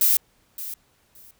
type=noise with echo; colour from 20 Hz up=violet; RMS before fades=-18 dBFS; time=0.01-0.17 s; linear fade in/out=2 ms; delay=570 ms; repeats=2; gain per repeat=-15 dB; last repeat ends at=1.31 s; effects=pink hiss -63 dBFS RMS until 1.39 s